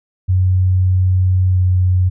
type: tone with pitch glide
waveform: sine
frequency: 92.5 to 91.54 Hz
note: F#2 to F#2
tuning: 0 to -18 cents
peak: -10 dBFS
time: 0.28-2.1 s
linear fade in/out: 20 ms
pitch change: -18 cents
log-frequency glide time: 1.51-1.58 s
effects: none